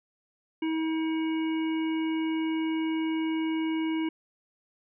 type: harmonic tone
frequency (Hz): 320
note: D#4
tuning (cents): +49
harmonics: 1 / 3 / 5 / 7 / 9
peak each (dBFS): -26 / -40 / -48 / -41 / -44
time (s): 0.62-4.09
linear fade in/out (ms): 5
effects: none